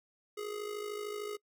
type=tone with amplitude modulation; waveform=square; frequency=417.6 Hz; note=G#4; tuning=10 cents sharp; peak=-35 dBFS; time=0.37-1.37 s; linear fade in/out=10 ms; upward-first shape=sine; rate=53.3 Hz; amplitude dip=65%; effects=noise-tail reverb RT60 0.1 s tail -23 dB re dry